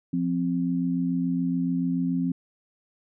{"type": "tone pair together", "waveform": "sine", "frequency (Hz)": [174.6, 261.6], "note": ["F3", "C4"], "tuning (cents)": [0, 0], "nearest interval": "perfect fifth", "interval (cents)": 700, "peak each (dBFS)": [-26, -25], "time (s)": [0.13, 2.32], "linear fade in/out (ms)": 5, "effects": []}